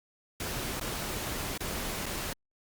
pink noise with dropouts, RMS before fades -35 dBFS, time 0.4-2.33 s, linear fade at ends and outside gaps 2 ms, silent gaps 0.798-0.811 / 1.577-1.605 / 2.058-2.063 s, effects Opus 48 kbps

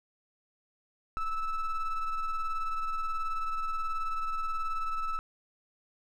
triangle ring-modulated tone, 659.3 Hz, E5, in tune, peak -24 dBFS, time 1.17-5.19 s, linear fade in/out 0 ms, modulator 650 Hz, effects none

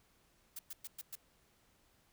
blue noise bursts, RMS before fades -45 dBFS, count 5, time 0.56-1.155 s, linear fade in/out 5 ms, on 31 ms, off 110 ms, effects pink hiss -71 dBFS RMS until 2.12 s

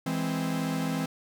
45% pulse chord, E augmented, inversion none, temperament equal, 164.81 / 207.7 / 261.6 Hz, E3 / G#3 / B#3, 0 / 0 / 0 cents, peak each -31 / -35 / -31 dBFS, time 0.06-1.06 s, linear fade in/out 5 ms, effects none

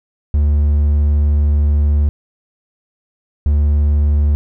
triangle tone pair in turn, 73.42 / 73.42 Hz, D2 / D2, 0 / 0 cents, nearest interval unison, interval 0 cents, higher neither, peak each -8 dBFS, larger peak neither, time 0.34-2.09 / 3.46-4.35 s, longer first, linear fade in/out 0 ms, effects none

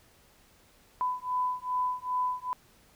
sine beating tone pair, 1000 / 1002.5 Hz, B5 / B5, +21 / +26 cents, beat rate 2.5 Hz, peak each -31 dBFS, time 1.01-2.53 s, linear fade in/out 0 ms, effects pink hiss -61 dBFS RMS until 2.95 s

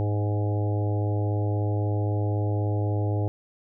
harmonic tone with a mistuned harmonic, 103.83 Hz, G#2, in tune, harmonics 1 / 3 / 4 / 5 / 6 / 7 / 8, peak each -23 / -33 / -35 / -37 / -39 / -40 / -41 dBFS, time 0-3.28 s, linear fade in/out 0 ms, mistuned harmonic 7, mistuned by +16 cents, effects none

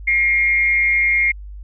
sine tone with frequency modulation, 2138 Hz, C7, 37 cents sharp, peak -13 dBFS, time 0.07-1.32 s, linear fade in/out 10 ms, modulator 213 Hz, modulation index 0.38, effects added 50 Hz sine -31 dBFS peak until 1.63 s

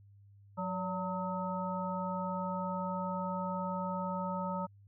harmonic tone with a mistuned harmonic, 182.3 Hz, F#3, 25 cents flat, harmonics 1 / 3 / 5 / 7, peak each -37 / -40 / -38 / -41 dBFS, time 0.57-4.67 s, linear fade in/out 20 ms, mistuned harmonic 3, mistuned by +72 cents, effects added 100 Hz sine -56 dBFS peak until 4.87 s

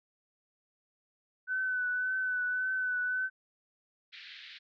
sine tone with vibrato, 1504 Hz, F#6, 28 cents sharp, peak -29 dBFS, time 1.47-3.3 s, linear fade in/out 50 ms, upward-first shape triangle, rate 1.8 Hz, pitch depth 30 cents each way
white band-pass noise, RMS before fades -49 dBFS, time 4.12-4.59 s, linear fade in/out 20 ms, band 1600 to 4200 Hz, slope 48 dB/octave
effects none

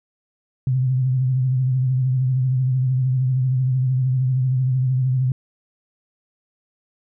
sine tone with vibrato, 129.1 Hz, C3, 23 cents flat, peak -16 dBFS, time 0.67-5.32 s, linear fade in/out 2 ms, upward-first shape triangle, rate 13 Hz, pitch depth 63 cents each way, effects none

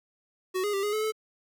square tone with pitch steps, 372 / 413.9 / 393.6 / 415.2 / 431 / 435.2 Hz, F#4 / G#4 / G4 / G#4 / A4 / A4, +9 / -6 / +7 / 0 / -36 / -19 cents, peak -27 dBFS, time 0.54-1.122 s, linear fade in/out 20 ms, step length 97 ms, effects 10-bit

